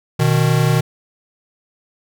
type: tone pair together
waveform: square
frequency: 123.7 / 154.7 Hz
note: B2 / D#3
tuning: +3 / -10 cents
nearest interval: major third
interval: 387 cents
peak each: -16 dBFS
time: 0.19-0.81 s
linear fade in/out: 10 ms
effects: none